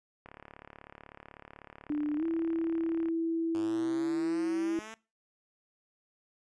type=click train; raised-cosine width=0.5 ms; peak=-32 dBFS; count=103; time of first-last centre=0.26-3.085 s; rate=36.1 Hz
type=tone with pitch glide; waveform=sine; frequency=296.9 to 329.4 Hz; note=D4 to E4; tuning=+19 to -1 cents; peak=-28 dBFS; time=1.9-4.79 s; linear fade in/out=0 ms; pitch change=+180 cents; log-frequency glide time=2.17-2.24 s
type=linear sweep; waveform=5% pulse; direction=up; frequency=96.2 to 224.8 Hz; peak=-32 dBFS; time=3.55-4.94 s; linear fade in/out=0 ms
effects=noise-tail reverb RT60 0.3 s tail -21 dB re dry + resampled to 22050 Hz